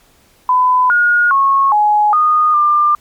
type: tone with pitch steps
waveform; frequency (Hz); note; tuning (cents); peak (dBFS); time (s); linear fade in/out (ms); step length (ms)
sine; 1005 / 1436 / 1095 / 839 / 1230 / 1194; B5 / F6 / C#6 / G#5 / D#6 / D6; +30 / +48 / -22 / +17 / -20 / +28; -8; 0.49-2.95; 2; 410
effects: pink hiss -51 dBFS RMS until 3 s + MP3 96 kbps

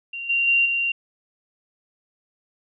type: tone with level steps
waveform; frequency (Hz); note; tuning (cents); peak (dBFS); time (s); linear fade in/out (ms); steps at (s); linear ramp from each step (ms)
sine; 2766; F7; -17; -29 / -18 / -15 / -20; 0.13-0.92; 5; 0.29 / 0.47 / 0.65; 10
effects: none

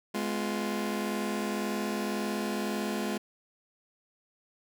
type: chord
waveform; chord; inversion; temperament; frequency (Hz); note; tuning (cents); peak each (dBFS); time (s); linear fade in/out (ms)
sawtooth; F diminished; first; just; 209.5 / 251.4 / 349.2; Ab3 / Cb4 / F4; +15 / +31 / 0; -28 / -33 / -32; 0.14-3.18; 10
effects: none

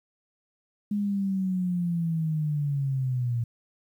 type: linear sweep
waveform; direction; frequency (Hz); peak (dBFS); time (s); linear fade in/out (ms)
sine; down; 207.7 to 116; -24; 0.91-3.44; 5
effects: 10-bit

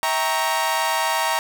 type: chord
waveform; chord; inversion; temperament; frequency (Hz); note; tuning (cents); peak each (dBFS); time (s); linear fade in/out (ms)
sawtooth; E diminished seventh; none; equal with one note detuned; 649.4 / 784 / 932.3 / 1108.7; E5 / G5 / Bb5 / Db6; -26 / 0 / 0 / 0; -23 / -24 / -18 / -24; 0.03-1.39; 0
effects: none

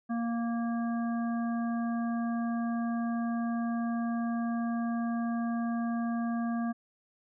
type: harmonic tone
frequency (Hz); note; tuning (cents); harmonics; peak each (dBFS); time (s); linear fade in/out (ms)
233.1; A#3; 0; 1 / 3 / 5 / 7; -29 / -39 / -43 / -46; 0.09-6.73; 20
effects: none

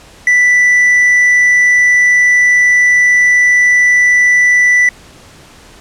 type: tone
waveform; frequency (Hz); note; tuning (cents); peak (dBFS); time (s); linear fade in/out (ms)
triangle; 1975.5; B6; 0; -4; 0.27-4.89; 2
effects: pink hiss -39 dBFS RMS until 5.8 s + low-pass 9000 Hz 12 dB/octave

